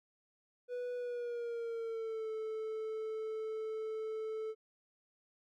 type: tone with pitch glide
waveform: triangle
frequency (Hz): 491.9 to 438.2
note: B4 to A4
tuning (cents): -7 to -7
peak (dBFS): -35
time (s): 0.68-4.55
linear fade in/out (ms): 50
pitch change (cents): -200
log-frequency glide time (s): 0.96-2.3
effects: none